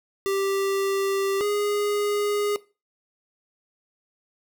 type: tone pair in turn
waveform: square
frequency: 392 / 412.4 Hz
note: G4 / G#4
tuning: 0 / -12 cents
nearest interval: minor second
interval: 88 cents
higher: second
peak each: -23 dBFS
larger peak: neither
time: 0.26-1.41 / 1.41-2.56 s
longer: neither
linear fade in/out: 0 ms
effects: noise-tail reverb RT60 0.3 s tail -19 dB re dry